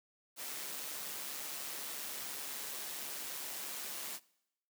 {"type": "noise with amplitude modulation", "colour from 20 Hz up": "white", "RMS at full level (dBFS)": -41, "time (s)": [0.36, 4.2], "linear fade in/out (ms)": 50, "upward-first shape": "sine", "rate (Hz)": 142, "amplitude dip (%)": 35, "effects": ["noise-tail reverb RT60 0.8 s tail -22 dB re dry", "high-pass 200 Hz 12 dB/octave"]}